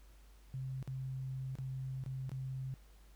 sine tone with dropouts, 131.8 Hz, C3, 13 cents sharp, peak -38 dBFS, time 0.54-2.74 s, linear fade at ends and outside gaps 0 ms, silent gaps 0.827-0.876 / 1.554-1.586 / 2.038-2.062 / 2.294-2.317 s, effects added 50 Hz sine -57 dBFS peak until 3.15 s + pink hiss -68 dBFS RMS until 3.15 s

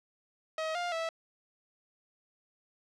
sawtooth tone with pitch steps, 635 / 703 / 655 Hz, D#5 / F5 / E5, +35 / +11 / -11 cents, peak -28 dBFS, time 0.58-1.09 s, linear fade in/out 2 ms, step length 170 ms, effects low-pass 5000 Hz 12 dB/octave

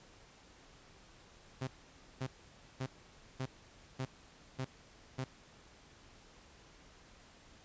sawtooth tone bursts, 130.81 Hz, C3, in tune, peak -32 dBFS, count 7, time 1.61-5.245 s, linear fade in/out 10 ms, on 65 ms, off 530 ms, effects pink hiss -60 dBFS RMS until 7.64 s + resampled to 16000 Hz

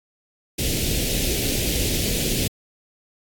pink band-stop noise, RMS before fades -23 dBFS, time 0.58-2.48 s, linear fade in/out 10 ms, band 530 to 2400 Hz, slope 24 dB/octave, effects AAC 64 kbps

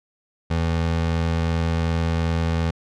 25% pulse tone, 82.7 Hz, E2, 6 cents sharp, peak -16 dBFS, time 0.5-2.71 s, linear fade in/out 10 ms, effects low-pass 5000 Hz 12 dB/octave

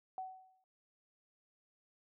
sine tone with exponential decay, 752 Hz, F#5, 28 cents sharp, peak -37 dBFS, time 0.18-0.64 s, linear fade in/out 1 ms, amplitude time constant 100 ms, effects none

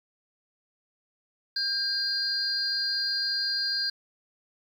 sine tone cluster, 1597 / 4198 / 4758 Hz, G6 / C8 / D8, +32 / +5 / +22 cents, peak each -34 / -30 / -28 dBFS, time 1.56-3.9 s, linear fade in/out 5 ms, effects 9-bit

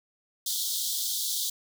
pink high-pass noise, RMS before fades -30 dBFS, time 0.46-1.5 s, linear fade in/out 5 ms, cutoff 3300 Hz, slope 96 dB/octave, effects none

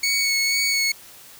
20% pulse tone with vibrato, 2217 Hz, C#7, in tune, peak -14 dBFS, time 0.03-0.92 s, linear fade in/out 5 ms, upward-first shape sine, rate 2.1 Hz, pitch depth 16 cents each way, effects white hiss -45 dBFS RMS until 1.39 s

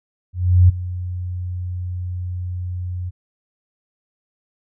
sine tone with ADSR envelope, 90 Hz, F#2, 47 cents flat, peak -6 dBFS, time 0.33-3.11 s, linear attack 360 ms, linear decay 13 ms, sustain -17 dB, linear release 27 ms, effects none

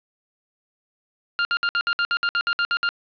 sawtooth tone bursts, 1400 Hz, F6, 4 cents sharp, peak -15 dBFS, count 13, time 1.39-2.89 s, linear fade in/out 0 ms, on 60 ms, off 60 ms, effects resampled to 11025 Hz + 7-bit

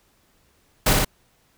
pink noise with echo, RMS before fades -17 dBFS, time 0.86-0.93 s, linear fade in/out 5 ms, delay 59 ms, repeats 2, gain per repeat -2 dB, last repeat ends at 1.048 s, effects pink hiss -62 dBFS RMS until 1.57 s

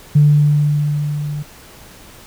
sine tone with level ramp, 147.6 Hz, D3, 9 cents sharp, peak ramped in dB -5 to -21 dBFS, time 0.15-1.43 s, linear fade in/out 10 ms, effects tanh soft clip ceiling -1 dBFS + pink hiss -41 dBFS RMS until 2.26 s

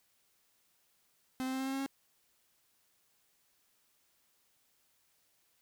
45% pulse tone with pitch steps, 258.7 / 261 / 263.2 / 265.5 / 267.8 / 270.2 / 272.5 Hz, C4 / C4 / C4 / C4 / C4 / C#4 / C#4, -19 / -4 / +10 / +25 / +40 / -44 / -29 cents, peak -34 dBFS, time 1.4-1.862 s, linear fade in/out 0 ms, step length 66 ms, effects white hiss -73 dBFS RMS until 5.61 s

